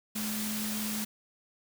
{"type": "tone in noise", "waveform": "sine", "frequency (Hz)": 213.9, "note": "A3", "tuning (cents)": -49, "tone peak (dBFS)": -34, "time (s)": [0.15, 1.05], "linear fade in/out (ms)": 10, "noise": "white", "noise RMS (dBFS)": -36, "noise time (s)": [0.15, 1.05], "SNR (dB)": -1, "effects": []}